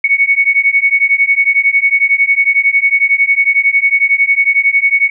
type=beating tone pair; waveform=sine; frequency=2217 / 2228 Hz; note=C#7 / C#7; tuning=0 / +8 cents; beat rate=11 Hz; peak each=-11 dBFS; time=0.04-5.1 s; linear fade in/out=5 ms; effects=none